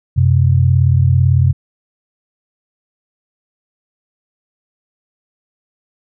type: tone pair together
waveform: sine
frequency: 91.7 / 129.68 Hz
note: F#2 / C3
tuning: -15 / -15 cents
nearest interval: tritone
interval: 600 cents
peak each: -11 dBFS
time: 0.16-1.53 s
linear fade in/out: 20 ms
effects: none